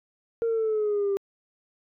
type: exponential sweep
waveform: sine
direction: down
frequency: 464.1 to 392.1 Hz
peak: -21 dBFS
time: 0.42-1.17 s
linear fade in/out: 0 ms
effects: tanh soft clip ceiling -20 dBFS